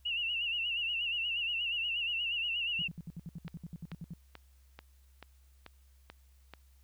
sine tone with vibrato, 2794 Hz, F7, in tune, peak -31 dBFS, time 0.05-2.88 s, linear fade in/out 10 ms, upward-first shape sine, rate 8.4 Hz, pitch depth 82 cents each way
sine tone bursts, 167.9 Hz, E3, 32 cents sharp, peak -39 dBFS, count 15, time 2.79-4.136 s, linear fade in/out 0 ms, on 30 ms, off 64 ms
click train, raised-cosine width 0.3 ms, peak -30 dBFS, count 8, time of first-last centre 3.48-6.537 s, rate 2.29 Hz
effects added 66 Hz sine -59 dBFS peak until 6.83 s + white hiss -72 dBFS RMS until 6.83 s

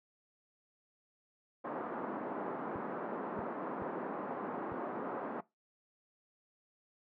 pink band-pass noise, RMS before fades -40 dBFS, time 1.64-5.41 s, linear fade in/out 10 ms, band 220 to 1300 Hz, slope 24 dB/octave
clicks, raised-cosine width 5 ms, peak -31 dBFS, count 4, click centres 2.757 / 3.39 / 3.819 / 4.72 s
effects noise-tail reverb RT60 0.2 s tail -20 dB re dry + high-pass 100 Hz 12 dB/octave

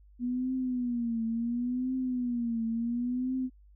sine tone with vibrato, 242.2 Hz, B3, 34 cents flat, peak -28 dBFS, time 0.19-3.5 s, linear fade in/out 50 ms, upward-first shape triangle, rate 0.71 Hz, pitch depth 130 cents each way, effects added 50 Hz sine -54 dBFS peak until 3.75 s

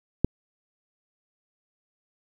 click, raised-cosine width 3 ms, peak -6 dBFS, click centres 0.246 s, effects 8-bit

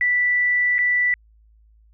sine tone with dropouts, 1970 Hz, B6, 5 cents flat, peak -16 dBFS, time 0.01-1.14 s, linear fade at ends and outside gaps 1 ms, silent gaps 0.783-0.789 s, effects added 54 Hz sine -51 dBFS peak until 1.93 s

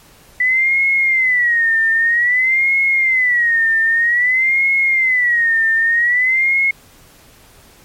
sine tone with vibrato, 1975.5 Hz, B6, in tune, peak -11 dBFS, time 0.4-6.71 s, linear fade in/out 5 ms, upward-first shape sine, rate 0.52 Hz, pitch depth 160 cents each way, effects pink hiss -46 dBFS RMS until 7.84 s + MP3 64 kbps

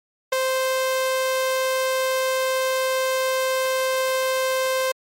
sawtooth tone with ADSR envelope, 522 Hz, C5, 4 cents flat, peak -12 dBFS, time 0.32-4.92 s, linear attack 8 ms, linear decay 8 ms, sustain -4 dB, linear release 7 ms, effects MP3 64 kbps

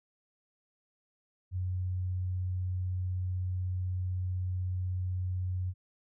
sine tone, 91.6 Hz, F#2, 17 cents flat, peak -30 dBFS, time 1.51-5.74 s, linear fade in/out 50 ms, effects none

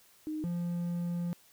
sine / triangle tone pair in turn, 308.9 / 173.36 Hz, D#4 / F3, -12 / -12 cents, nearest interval minor seventh, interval 1000 cents, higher first, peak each -33 / -29 dBFS, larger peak second, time 0.27-0.44 / 0.44-1.33 s, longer second, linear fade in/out 0 ms, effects white hiss -62 dBFS RMS until 1.52 s

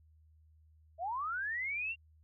sine linear sweep, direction up, 622.3 to 2794 Hz, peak -34 dBFS, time 0.98-1.96 s, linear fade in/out 50 ms, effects added 78 Hz sine -61 dBFS peak until 2.23 s

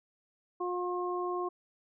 harmonic tone, 357.6 Hz, F4, 41 cents sharp, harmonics 1 / 2 / 3, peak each -33 / -39 / -36 dBFS, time 0.6-1.49 s, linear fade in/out 10 ms, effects none

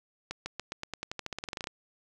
accelerating click train, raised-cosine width 0.2 ms, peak -18 dBFS, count 19, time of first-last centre 0.31-1.671 s, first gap 150 ms, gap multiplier 0.91, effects none

